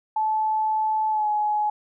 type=tone with pitch glide; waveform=sine; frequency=868 to 842.8 Hz; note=A5 to G#5; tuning=-24 to +25 cents; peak=-20 dBFS; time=0.16-1.7 s; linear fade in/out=5 ms; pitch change=-51 cents; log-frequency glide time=1.1-1.28 s; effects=none